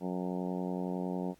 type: harmonic tone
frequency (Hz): 90.9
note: F#2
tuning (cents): -30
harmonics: 2 / 3 / 4 / 5 / 6 / 7 / 8 / 9 / 10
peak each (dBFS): -35 / -39 / -41 / -43 / -45 / -46 / -47 / -48 / -49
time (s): 0-1.35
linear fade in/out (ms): 50
effects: pink hiss -67 dBFS RMS until 1.39 s + AAC 64 kbps